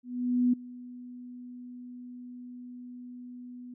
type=tone with ADSR envelope; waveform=sine; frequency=246.9 Hz; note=B3; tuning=in tune; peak=-20 dBFS; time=0.03-3.74 s; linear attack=500 ms; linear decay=9 ms; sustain=-21 dB; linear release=4 ms; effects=none